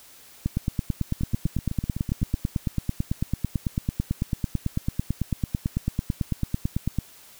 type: two click trains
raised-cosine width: 5 ms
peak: -11 / -16 dBFS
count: 60 / 10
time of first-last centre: 0.46-6.987 / 1.21-2.344 s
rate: 9.04 / 7.94 Hz
effects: white hiss -50 dBFS RMS until 7.39 s